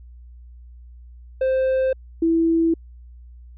triangle / sine tone pair in turn, 523.3 / 329.7 Hz, C5 / E4, 0 / 0 cents, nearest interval minor sixth, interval 800 cents, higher first, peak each -15 dBFS, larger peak neither, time 1.41-1.93 / 2.22-2.74 s, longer neither, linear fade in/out 5 ms, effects added 60 Hz sine -40 dBFS peak until 3.57 s + resampled to 8000 Hz

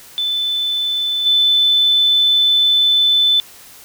sine tone with level steps, 3514 Hz, A7, 3 cents flat, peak -16 / -10 dBFS, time 0.18-3.4 s, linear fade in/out 0 ms, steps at 1.25 s, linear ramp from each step 20 ms, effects white hiss -41 dBFS RMS until 3.84 s

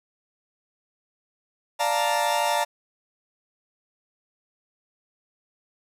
40% pulse chord, Bb major seventh, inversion first, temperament equal, 587.3 / 698.5 / 880 / 932.3 Hz, D5 / F5 / A5 / Bb5, 0 / 0 / 0 / 0 cents, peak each -27 / -27 / -26 / -25 dBFS, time 1.79-2.65 s, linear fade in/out 20 ms, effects resampled to 32000 Hz + 9-bit

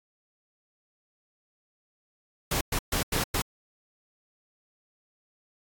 pink noise bursts at uneven times, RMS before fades -27 dBFS, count 5, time 2.51-2.61 / 2.72-2.79 / 2.92-3.03 / 3.12-3.24 / 3.34-3.42 s, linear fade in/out 5 ms, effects AAC 64 kbps

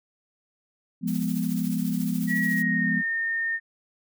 sine chord, F diminished, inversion none, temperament equal, 174.61 / 207.7 / 246.9 Hz, F3 / Ab3 / Cb4, 0 / 0 / 0 cents, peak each -28 dBFS, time 1.01-3.03 s, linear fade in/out 50 ms
blue noise with tremolo, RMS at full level -38 dBFS, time 1.07-2.63 s, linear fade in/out 10 ms, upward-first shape triangle, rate 14 Hz, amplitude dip 55%
sine tone with pitch glide, 1921 to 1825.8 Hz, B6 to A#6, -48 to -36 cents, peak -24 dBFS, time 2.27-3.6 s, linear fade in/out 50 ms, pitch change -88 cents, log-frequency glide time 2.38-2.96 s
effects none

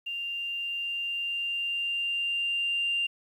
sine tone with level ramp, 2789 Hz, F7, 3 cents flat, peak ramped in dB -31 to -24 dBFS, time 0.06-3.07 s, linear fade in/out 10 ms, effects tanh soft clip ceiling -20 dBFS + 10-bit

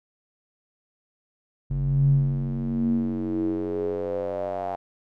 square tone with band-pass filter sweep, 46.25 Hz, F#1, in tune, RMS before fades -25 dBFS, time 1.7-4.76 s, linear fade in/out 10 ms, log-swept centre 110 to 740 Hz, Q 7.3, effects none

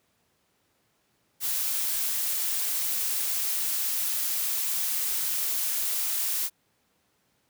blue noise, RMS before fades -28 dBFS, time 1.4-6.5 s, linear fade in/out 50 ms, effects pink hiss -70 dBFS RMS until 7.49 s + high-pass 100 Hz 12 dB/octave

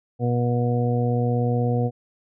harmonic tone, 121.1 Hz, B2, 34 cents flat, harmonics 1 / 2 / 3 / 4 / 5 / 6, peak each -21 / -26 / -36 / -26 / -38 / -31 dBFS, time 0.19-1.91 s, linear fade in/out 50 ms, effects none

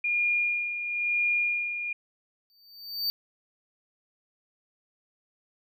sine tone with tremolo, 2421 Hz, D#7, 48 cents flat, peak -22 dBFS, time 0.04-1.93 s, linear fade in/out 5 ms, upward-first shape sine, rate 1 Hz, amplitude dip 60%
square tone with exponential growth, 4600 Hz, D8, 37 cents flat, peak -24 dBFS, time 2.5-3.1 s, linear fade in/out 0 ms, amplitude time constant 130 ms
effects none

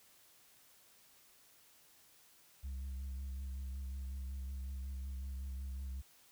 sine tone with vibrato, 66.6 Hz, C2, 31 cents sharp, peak -37 dBFS, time 2.63-6.02 s, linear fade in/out 20 ms, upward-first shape triangle, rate 5.4 Hz, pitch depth 44 cents each way, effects tanh soft clip ceiling -39 dBFS + white hiss -65 dBFS RMS until 6.31 s

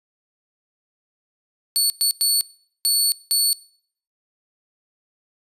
20% pulse tone bursts at uneven times, 4435 Hz, C#8, in tune, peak -10 dBFS, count 5, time 1.76-1.9 / 2.01-2.11 / 2.21-2.41 / 2.85-3.12 / 3.31-3.53 s, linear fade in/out 0 ms, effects noise-tail reverb RT60 0.6 s tail -23 dB re dry + resampled to 32000 Hz

